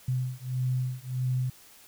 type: beating tone pair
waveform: sine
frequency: 126.8 / 128.4 Hz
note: B2 / C3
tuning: +46 / -32 cents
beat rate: 1.6 Hz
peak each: -30 dBFS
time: 0.08-1.5 s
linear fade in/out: 5 ms
effects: white hiss -54 dBFS RMS until 1.87 s